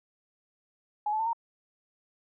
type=tone with pitch steps; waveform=sine; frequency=838 / 866 / 895 / 925 Hz; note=G#5 / A5 / A5 / A#5; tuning=+15 / -28 / +29 / -14 cents; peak=-26 dBFS; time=1.06-1.332 s; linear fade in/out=5 ms; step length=68 ms; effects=none